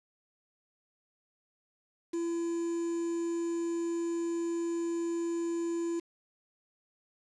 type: tone with quantisation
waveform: triangle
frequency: 337.7 Hz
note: E4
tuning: 42 cents sharp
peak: -28 dBFS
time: 2.13-6 s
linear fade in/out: 10 ms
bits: 8
effects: resampled to 24000 Hz